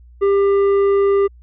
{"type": "tone with tanh clipping", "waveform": "sine", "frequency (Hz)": 397.6, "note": "G4", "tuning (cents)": 25, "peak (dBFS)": -13, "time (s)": [0.21, 1.28], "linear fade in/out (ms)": 20, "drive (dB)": 8, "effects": ["added 60 Hz sine -41 dBFS peak until 1.42 s"]}